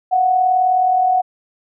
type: tone pair together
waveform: sine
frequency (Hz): 700.7 / 740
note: F5 / F#5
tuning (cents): +6 / 0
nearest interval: minor second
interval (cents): 94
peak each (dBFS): -23 / -12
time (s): 0.11-1.22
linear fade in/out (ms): 20
effects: none